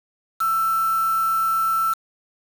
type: tone with quantisation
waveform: sine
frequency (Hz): 1332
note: E6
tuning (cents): +18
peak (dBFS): -18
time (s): 0.4-1.94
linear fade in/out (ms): 10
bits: 5
effects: none